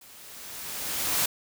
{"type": "noise with level ramp", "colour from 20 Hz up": "white", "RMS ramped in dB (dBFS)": [-51, -24], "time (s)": [0.01, 1.26], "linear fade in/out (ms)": 5, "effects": []}